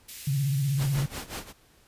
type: high-pass noise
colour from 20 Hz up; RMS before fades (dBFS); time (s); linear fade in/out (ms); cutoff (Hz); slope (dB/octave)
white; -41; 0.08-0.97; 10; 1900; 24
type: tone with vibrato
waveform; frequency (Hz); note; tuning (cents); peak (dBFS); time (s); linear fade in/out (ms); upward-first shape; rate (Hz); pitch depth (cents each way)
sine; 138.59; C#3; 0; -23; 0.27-1.06; 5; sine; 16; 89
type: noise with tremolo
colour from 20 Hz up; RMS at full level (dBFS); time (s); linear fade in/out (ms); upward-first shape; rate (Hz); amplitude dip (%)
pink; -34; 0.77-1.53; 50; sine; 5.5; 85
effects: pink hiss -60 dBFS RMS until 1.87 s + resampled to 32000 Hz